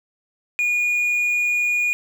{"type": "tone", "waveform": "triangle", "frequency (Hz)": 2442, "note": "D#7", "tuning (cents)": -33, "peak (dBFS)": -16, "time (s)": [0.59, 1.93], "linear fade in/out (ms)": 0, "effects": []}